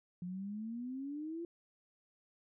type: exponential sweep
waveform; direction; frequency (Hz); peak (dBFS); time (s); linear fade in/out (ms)
sine; up; 174.61 to 345.4; -39; 0.22-1.45; 2
effects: none